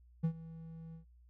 triangle tone with ADSR envelope, 163 Hz, E3, 19 cents flat, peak -25 dBFS, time 0.23-1.05 s, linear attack 16 ms, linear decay 79 ms, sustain -19 dB, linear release 110 ms, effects added 60 Hz sine -59 dBFS peak until 1.29 s

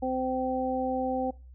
harmonic tone, 258.2 Hz, C4, 23 cents flat, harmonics 1 / 2 / 3, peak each -31 / -31 / -31 dBFS, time 0.02-1.31 s, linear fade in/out 10 ms, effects noise-tail reverb RT60 0.3 s tail -20 dB re dry + added 63 Hz sine -46 dBFS peak until 1.54 s

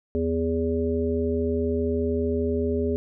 harmonic tone, 82.41 Hz, E2, in tune, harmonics 1 / 3 / 5 / 7, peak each -28 / -27 / -25 / -34 dBFS, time 0.15-2.96 s, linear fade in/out 0 ms, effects none

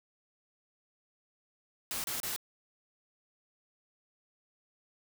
white noise bursts, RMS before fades -36 dBFS, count 3, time 1.91-2.362 s, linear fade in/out 0 ms, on 130 ms, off 31 ms, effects none

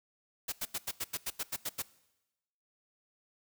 white noise bursts, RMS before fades -35 dBFS, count 11, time 0.48-1.824 s, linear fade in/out 10 ms, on 44 ms, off 86 ms, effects noise-tail reverb RT60 1.0 s tail -20 dB re dry

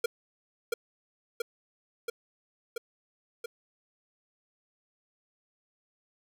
square tone with echo, 466.2 Hz, A#4, in tune, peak -25 dBFS, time 0.04-0.06 s, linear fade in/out 5 ms, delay 680 ms, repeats 5, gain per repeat -2 dB, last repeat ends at 3.46 s, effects none

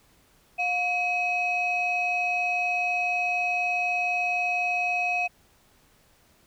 sine tone pair together, 714.4 / 2546 Hz, F5 / D#7, +39 / +39 cents, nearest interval octave + minor seventh, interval 2200 cents, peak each -26 / -24 dBFS, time 0.58-5.28 s, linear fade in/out 20 ms, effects tanh soft clip ceiling -18 dBFS + pink hiss -61 dBFS RMS until 6.46 s

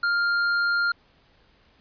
triangle tone with hard clipping, 1401 Hz, F6, 5 cents sharp, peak -22 dBFS, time 0.03-0.92 s, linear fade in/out 5 ms, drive 11 dB, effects pink hiss -60 dBFS RMS until 1.8 s + resampled to 11025 Hz

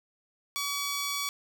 10% pulse tone pair together, 1138 / 4297 Hz, C#6 / C8, +45 / +45 cents, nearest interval octave + major seventh, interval 2300 cents, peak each -22 / -33 dBFS, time 0.56-1.29 s, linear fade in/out 0 ms, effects none

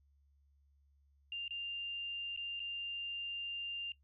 sine tone with dropouts, 2794 Hz, F7, in tune, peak -38 dBFS, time 1.32-3.92 s, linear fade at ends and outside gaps 2 ms, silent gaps 1.48-1.507 / 2.363-2.374 / 2.595-2.601 s, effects noise-tail reverb RT60 0.1 s tail -19 dB re dry + added 70 Hz sine -67 dBFS peak until 4.03 s

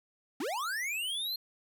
square linear sweep, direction up, 233.1 to 4238 Hz, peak -33 dBFS, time 0.4-1.36 s, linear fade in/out 5 ms, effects none

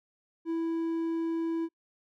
triangle tone, 329.6 Hz, E4, in tune, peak -26 dBFS, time 0.45-1.69 s, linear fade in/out 50 ms, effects noise-tail reverb RT60 0.1 s tail -26 dB re dry

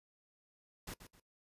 pink noise with echo, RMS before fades -45 dBFS, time 0.87-0.94 s, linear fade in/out 5 ms, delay 130 ms, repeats 2, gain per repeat -10 dB, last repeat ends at 1.2 s, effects noise-tail reverb RT60 0.1 s tail -19 dB re dry + resampled to 32000 Hz

